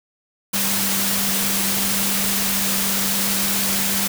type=tone in noise; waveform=sine; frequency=196.6 Hz; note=G3; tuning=5 cents sharp; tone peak=-27 dBFS; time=0.53-4.08 s; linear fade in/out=10 ms; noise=white; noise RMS=-21 dBFS; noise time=0.53-4.08 s; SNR=-9 dB; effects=none